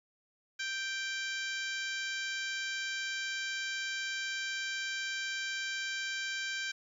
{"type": "harmonic tone", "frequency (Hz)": 784, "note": "G5", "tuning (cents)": 0, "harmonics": [2, 3, 4, 5, 6, 7, 8, 9], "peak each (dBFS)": [-37, -41, -43, -45, -47, -48, -49, -50], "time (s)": [0.59, 6.72], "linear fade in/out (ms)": 10, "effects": ["11-bit"]}